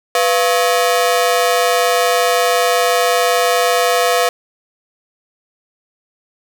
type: ring-modulated tone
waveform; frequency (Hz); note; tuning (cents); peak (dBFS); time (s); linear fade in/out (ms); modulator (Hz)
sawtooth; 594; D5; +20; -5; 0.15-4.29; 2; 97.3
effects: none